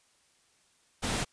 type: noise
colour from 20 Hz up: pink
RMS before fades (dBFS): -31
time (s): 1.02-1.25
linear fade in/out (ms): 20
effects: white hiss -67 dBFS RMS until 1.32 s + resampled to 22050 Hz